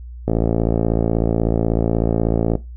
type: click train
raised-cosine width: 2 ms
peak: -4 dBFS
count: 129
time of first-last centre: 0.28-2.554 s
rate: 56.3 Hz
effects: noise-tail reverb RT60 0.2 s tail -17 dB re dry + added 60 Hz sine -31 dBFS peak until 2.76 s